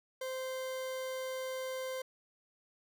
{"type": "tone", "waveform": "40% pulse", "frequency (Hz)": 520, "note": "C5", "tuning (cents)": -11, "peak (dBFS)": -36, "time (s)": [0.21, 2.02], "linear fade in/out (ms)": 5, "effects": []}